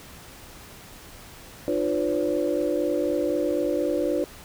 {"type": "tone cluster", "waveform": "sine", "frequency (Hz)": [303.6, 352.8, 503, 567], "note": ["D#4", "F4", "B4", "C#5"], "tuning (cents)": [-42, 18, 32, 39], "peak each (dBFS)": -27, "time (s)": [1.68, 4.24], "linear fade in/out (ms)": 0, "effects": ["tanh soft clip ceiling -11 dBFS", "pink hiss -45 dBFS RMS until 4.44 s"]}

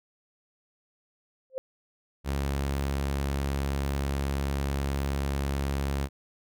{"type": "tone with exponential growth", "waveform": "sine", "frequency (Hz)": 523.3, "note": "C5", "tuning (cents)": 0, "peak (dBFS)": -25, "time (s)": [1.5, 1.58], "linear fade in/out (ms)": 0, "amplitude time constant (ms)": 16}
{"type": "tone", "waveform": "sawtooth", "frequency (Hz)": 69.3, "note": "C#2", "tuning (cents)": 0, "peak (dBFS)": -23, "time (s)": [2.24, 6.09], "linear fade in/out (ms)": 50}
{"effects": []}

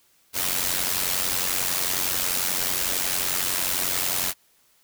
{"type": "noise with amplitude modulation", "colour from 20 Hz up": "white", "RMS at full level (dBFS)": -22, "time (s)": [0.33, 4.34], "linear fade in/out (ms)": 50, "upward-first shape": "sine", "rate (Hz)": 91.1, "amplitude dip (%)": 70, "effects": ["white hiss -62 dBFS RMS until 4.83 s"]}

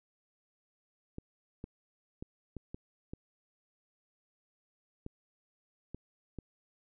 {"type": "clicks", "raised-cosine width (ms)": 3, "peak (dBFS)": -28, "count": 9, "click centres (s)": [1.184, 1.641, 2.225, 2.567, 2.745, 3.135, 5.064, 5.946, 6.387], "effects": []}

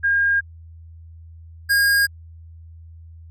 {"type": "tone pair in turn", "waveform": ["sine", "square"], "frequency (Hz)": [1617, 1625.7], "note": ["G#6", "G#6"], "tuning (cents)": [-47, -37], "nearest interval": "unison", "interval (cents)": 10, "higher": "second", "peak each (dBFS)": -15, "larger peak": "neither", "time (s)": [[0.03, 0.41], [1.69, 2.07]], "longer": "neither", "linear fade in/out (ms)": 20, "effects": ["added 82 Hz sine -39 dBFS peak until 3.3 s"]}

